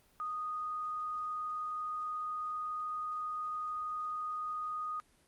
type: tone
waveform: sine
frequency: 1239 Hz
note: D#6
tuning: 8 cents flat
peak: -35 dBFS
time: 0.2-5 s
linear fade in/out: 0 ms
effects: pink hiss -67 dBFS RMS until 5.27 s + Opus 24 kbps